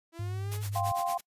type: linear sweep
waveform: sawtooth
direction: up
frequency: 326.4 to 432.9 Hz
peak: -40 dBFS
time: 0.12-0.64 s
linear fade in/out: 50 ms
type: tone with vibrato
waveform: sine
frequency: 102 Hz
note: G#2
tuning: 31 cents flat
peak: -32 dBFS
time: 0.19-0.92 s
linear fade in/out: 5 ms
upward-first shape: triangle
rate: 7.5 Hz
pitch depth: 33 cents each way
type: noise with tremolo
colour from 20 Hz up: white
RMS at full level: -40 dBFS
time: 0.51-1.21 s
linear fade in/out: 10 ms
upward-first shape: sine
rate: 8.8 Hz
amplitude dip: 95%
type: chord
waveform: sine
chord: F suspended second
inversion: none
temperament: equal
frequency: 698.5 / 784 / 1046.5 Hz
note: F5 / G5 / C6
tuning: 0 / 0 / 0 cents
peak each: -31 / -33 / -34 dBFS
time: 0.75-1.18 s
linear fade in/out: 10 ms
effects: noise-tail reverb RT60 0.1 s tail -25 dB re dry + resampled to 32000 Hz